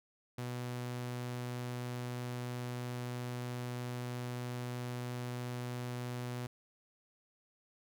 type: tone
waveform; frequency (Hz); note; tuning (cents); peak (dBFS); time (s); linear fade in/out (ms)
sawtooth; 123.1; B2; -5; -34; 0.38-6.47; 5
effects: none